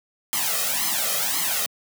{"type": "noise with flanger", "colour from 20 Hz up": "white", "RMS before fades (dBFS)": -24, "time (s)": [0.33, 1.66], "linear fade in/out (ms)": 0, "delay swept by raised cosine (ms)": [0.96, 1.61], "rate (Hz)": 1.9, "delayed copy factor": 0.95, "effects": ["high-pass 200 Hz 12 dB/octave"]}